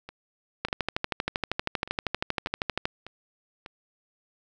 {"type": "two click trains", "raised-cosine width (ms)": 0.3, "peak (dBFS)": [-10, -24], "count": [29, 7], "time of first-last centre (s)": [[0.65, 2.855], [0.09, 3.661]], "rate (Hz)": [12.7, 1.68], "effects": []}